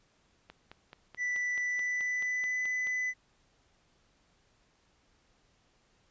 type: click train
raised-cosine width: 0.3 ms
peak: -31 dBFS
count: 12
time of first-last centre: 0.5-2.871 s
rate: 4.64 Hz
type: tone with pitch glide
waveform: triangle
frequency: 1975.5 to 2003 Hz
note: B6 to B6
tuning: 0 to +24 cents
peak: -28 dBFS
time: 1.17-3.14 s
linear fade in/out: 50 ms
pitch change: +24 cents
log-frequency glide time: 1.61-2.61 s
effects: pink hiss -69 dBFS RMS until 6.1 s + resampled to 16000 Hz